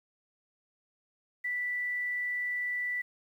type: tone with quantisation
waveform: sine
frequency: 1971 Hz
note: B6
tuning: 4 cents flat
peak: -30 dBFS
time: 1.44-3.02 s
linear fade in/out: 10 ms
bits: 10
effects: none